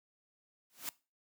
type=noise with exponential growth; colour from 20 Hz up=white; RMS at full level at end=-36 dBFS; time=0.7-0.89 s; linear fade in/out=0 ms; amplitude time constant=41 ms; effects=noise-tail reverb RT60 0.3 s tail -21 dB re dry + high-pass 150 Hz 12 dB/octave